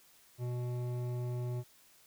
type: tone with hard clipping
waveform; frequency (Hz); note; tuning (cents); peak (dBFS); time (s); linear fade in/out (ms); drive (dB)
sine; 122.8; B2; -9; -36; 0.38-1.64; 50; 12
effects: white hiss -63 dBFS RMS until 2.06 s